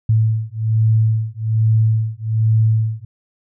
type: beating tone pair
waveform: sine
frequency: 110 / 111.2 Hz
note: A2 / A2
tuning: 0 / +19 cents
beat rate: 1.2 Hz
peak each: -16 dBFS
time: 0.09-3.05 s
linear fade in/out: 5 ms
effects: none